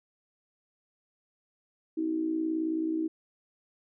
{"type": "tone with amplitude modulation", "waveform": "sine", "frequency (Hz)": 319.6, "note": "D#4", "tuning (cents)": 47, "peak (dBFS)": -24, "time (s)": [1.97, 3.08], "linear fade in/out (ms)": 10, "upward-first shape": "sine", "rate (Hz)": 58.9, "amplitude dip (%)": 65, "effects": []}